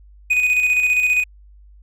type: tone with tremolo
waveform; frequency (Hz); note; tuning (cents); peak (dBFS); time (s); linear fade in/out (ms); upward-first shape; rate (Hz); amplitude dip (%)
triangle; 2489; D#7; 0; -11; 0.3-1.24; 10; square; 15; 40
effects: added 50 Hz sine -43 dBFS peak until 1.82 s